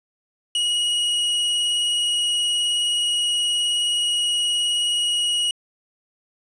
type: tone with vibrato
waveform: 45% pulse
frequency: 2900 Hz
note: F#7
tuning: 35 cents flat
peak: -19 dBFS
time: 0.55-5.51 s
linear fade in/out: 2 ms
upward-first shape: triangle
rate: 19 Hz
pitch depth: 14 cents each way
effects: resampled to 24000 Hz + 9-bit